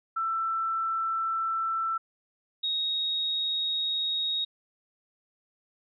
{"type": "tone pair in turn", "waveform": "sine", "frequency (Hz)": [1333, 3762], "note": ["E6", "A#7"], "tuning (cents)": [19, 15], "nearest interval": "octave + tritone", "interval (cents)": 1796, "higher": "second", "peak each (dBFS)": -26, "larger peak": "neither", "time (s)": [[0.16, 1.98], [2.63, 4.45]], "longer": "neither", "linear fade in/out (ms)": 10, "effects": []}